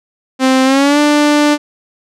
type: tone with pitch glide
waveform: sawtooth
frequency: 261.6 to 295.3 Hz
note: C4 to D4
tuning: 0 to +10 cents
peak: -4 dBFS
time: 0.39-1.58 s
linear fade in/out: 50 ms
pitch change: +210 cents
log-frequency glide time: 0.64-0.99 s
effects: low-pass 8000 Hz 12 dB/octave